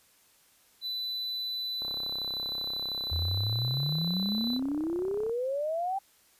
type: tone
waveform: triangle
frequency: 3992 Hz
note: B7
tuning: 18 cents sharp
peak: -30 dBFS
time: 0.81-4.6 s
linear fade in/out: 50 ms
type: click train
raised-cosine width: 1 ms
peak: -30 dBFS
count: 115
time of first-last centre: 1.82-5.296 s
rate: 32.8 Hz
type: exponential sweep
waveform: sine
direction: up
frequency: 78.8 to 796 Hz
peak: -28 dBFS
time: 3.11-5.99 s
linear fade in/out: 10 ms
effects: white hiss -63 dBFS RMS until 6.39 s + resampled to 32000 Hz